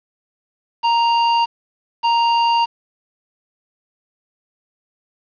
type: tone pair in turn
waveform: square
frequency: 932.3 / 932.3 Hz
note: A#5 / A#5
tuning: 0 / 0 cents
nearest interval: unison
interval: 0 cents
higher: neither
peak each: -14 dBFS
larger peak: neither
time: 0.83-1.46 / 2.03-2.66 s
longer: neither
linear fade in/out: 20 ms
effects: resampled to 11025 Hz + 7-bit